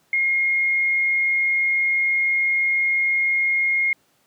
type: tone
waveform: sine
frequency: 2143 Hz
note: C7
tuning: 41 cents sharp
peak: -17 dBFS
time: 0.13-3.93 s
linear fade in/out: 2 ms
effects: pink hiss -62 dBFS RMS until 4.26 s + high-pass 150 Hz 12 dB/octave